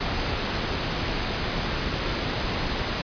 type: noise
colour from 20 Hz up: pink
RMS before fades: -27 dBFS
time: 0-3.02 s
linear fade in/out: 10 ms
effects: resampled to 11025 Hz